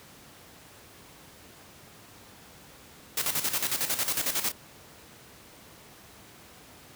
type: noise with tremolo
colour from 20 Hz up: white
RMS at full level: -27 dBFS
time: 3.17-4.52 s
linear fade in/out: 5 ms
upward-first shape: square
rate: 11 Hz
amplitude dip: 65%
effects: pink hiss -51 dBFS RMS until 6.95 s + high-pass 80 Hz 12 dB/octave